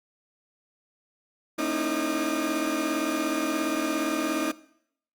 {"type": "tone cluster", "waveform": "30% pulse", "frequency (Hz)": [229.3, 273.1, 311.4, 328.6, 1210], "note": ["A#3", "C#4", "D#4", "E4", "D#6"], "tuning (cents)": [-28, -26, 2, -5, -49], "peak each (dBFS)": [-33, -29, -26, -32, -31], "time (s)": [1.58, 4.52], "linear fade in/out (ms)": 10, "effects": ["noise-tail reverb RT60 0.7 s tail -20 dB re dry", "Opus 48 kbps"]}